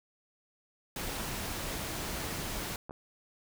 pink noise, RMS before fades -37 dBFS, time 0.96-2.76 s, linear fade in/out 2 ms
clicks, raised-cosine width 1 ms, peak -28 dBFS, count 2, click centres 2.895 / 2.909 s
effects none

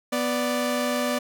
sawtooth tone pair together, 246.9 / 587.2 Hz, B3 / D5, 0 / 0 cents, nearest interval octave + minor third, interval 1500 cents, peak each -22 dBFS, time 0.12-1.19 s, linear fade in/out 10 ms, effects none

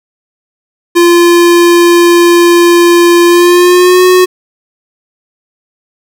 square tone with pitch glide, 345.5 to 366 Hz, F4 to F#4, -19 to -19 cents, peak -3 dBFS, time 0.95-4.26 s, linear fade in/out 20 ms, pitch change +100 cents, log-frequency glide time 3.26-4.04 s, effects none

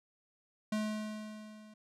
square tone with level ramp, 214.2 Hz, A3, 46 cents flat, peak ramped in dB -31 to -54 dBFS, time 0.72-1.74 s, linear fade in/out 5 ms, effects low-pass 9000 Hz 12 dB/octave

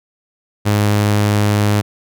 sawtooth tone, 103.83 Hz, G#2, in tune, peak -8 dBFS, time 0.65-1.82 s, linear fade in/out 20 ms, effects none

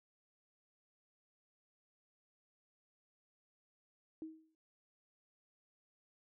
sine tone with exponential decay, 317.9 Hz, D#4, 37 cents sharp, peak -40 dBFS, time 4.22-4.55 s, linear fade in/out 1 ms, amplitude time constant 70 ms, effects none

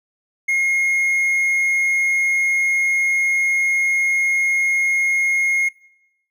triangle tone, 2148 Hz, C7, 45 cents sharp, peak -14 dBFS, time 0.48-5.69 s, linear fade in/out 10 ms, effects noise-tail reverb RT60 0.9 s tail -22 dB re dry

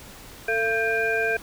sine tone cluster, 447.3 / 681 / 1578 / 2414 Hz, A4 / F5 / G6 / D7, +28 / -44 / +11 / +47 cents, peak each -26 / -29 / -24 / -29 dBFS, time 0.48-1.37 s, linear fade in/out 5 ms, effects pink hiss -44 dBFS RMS until 1.42 s

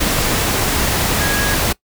sine tone in noise, 1653 Hz, G#6, 9 cents flat, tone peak -21 dBFS, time 1.2-1.55 s, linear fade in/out 10 ms, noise pink, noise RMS -17 dBFS, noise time 0-1.73 s, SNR -7 dB, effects noise-tail reverb RT60 0.1 s tail -21 dB re dry

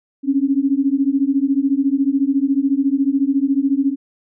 sine beating tone pair, 268.3 / 282.3 Hz, C4 / C#4, +44 / +32 cents, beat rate 14 Hz, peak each -17 dBFS, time 0.23-3.96 s, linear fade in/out 50 ms, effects none

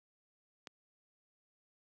click, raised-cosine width 0.2 ms, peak -28 dBFS, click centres 0.672 s, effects high-pass 200 Hz 12 dB/octave

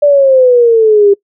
sine exponential sweep, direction down, 589 to 396.3 Hz, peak -3 dBFS, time 0.02-1.14 s, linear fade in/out 10 ms, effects noise-tail reverb RT60 0.1 s tail -22 dB re dry

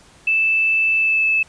sine tone with pitch glide, 2637 to 2616 Hz, E7 to E7, 0 to -14 cents, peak -14 dBFS, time 0.27-1.43 s, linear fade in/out 5 ms, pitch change -14 cents, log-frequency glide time 0.96-1.26 s, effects pink hiss -49 dBFS RMS until 1.48 s + resampled to 22050 Hz

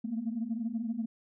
sine tone cluster, 219.9 / 228.1 / 240.7 Hz, A3 / A#3 / B3, -1 / -37 / -44 cents, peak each -34 / -37 / -35 dBFS, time 0.04-1.06 s, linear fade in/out 10 ms, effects tanh soft clip ceiling -24 dBFS

